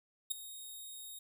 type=tone with ADSR envelope; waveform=5% pulse; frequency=3729 Hz; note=A#7; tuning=in tune; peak=-22 dBFS; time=0.3-1.19 s; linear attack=13 ms; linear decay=11 ms; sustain=-16 dB; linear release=6 ms; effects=none